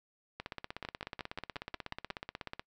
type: two click trains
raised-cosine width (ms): 0.3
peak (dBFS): -23 / -22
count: 37 / 8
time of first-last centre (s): 0.4-2.595 / 0.85-2.102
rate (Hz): 16.4 / 5.59
effects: noise-tail reverb RT60 0.1 s tail -25 dB re dry